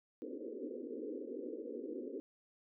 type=band-pass noise; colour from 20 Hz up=white; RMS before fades=-44 dBFS; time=0.22-2.2 s; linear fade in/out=0 ms; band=240 to 510 Hz; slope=96 dB/octave; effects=none

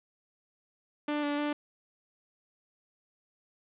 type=tone with pitch steps; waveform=sawtooth; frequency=295.9 / 290.4 / 294.6 Hz; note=D4 / D4 / D4; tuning=+13 / -19 / +6 cents; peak=-25 dBFS; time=1.08-1.53 s; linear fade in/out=5 ms; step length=150 ms; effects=resampled to 8000 Hz + 10-bit

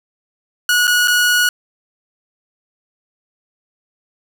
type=tone with dropouts; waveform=sawtooth; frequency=1458 Hz; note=F#6; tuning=26 cents flat; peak=-8 dBFS; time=0.69-1.49 s; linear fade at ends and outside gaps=2 ms; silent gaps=0.871-0.877 / 1.075-1.08 s; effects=none

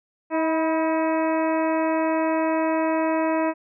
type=harmonic tone with a mistuned harmonic; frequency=319.2 Hz; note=D#4; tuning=44 cents sharp; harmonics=1 / 2 / 3 / 4 / 5 / 6 / 7 / 8; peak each=-23 / -24 / -27 / -35 / -37 / -37 / -40 / -38 dBFS; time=0.3-3.54 s; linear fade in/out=50 ms; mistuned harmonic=3; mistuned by=+35 cents; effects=none

